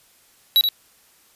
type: tone with echo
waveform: square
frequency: 3900 Hz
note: B7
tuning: 23 cents flat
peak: -12 dBFS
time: 0.56-0.61 s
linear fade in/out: 0 ms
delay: 78 ms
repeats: 1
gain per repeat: -6 dB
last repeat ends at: 0.688 s
effects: white hiss -56 dBFS RMS until 1.35 s + resampled to 32000 Hz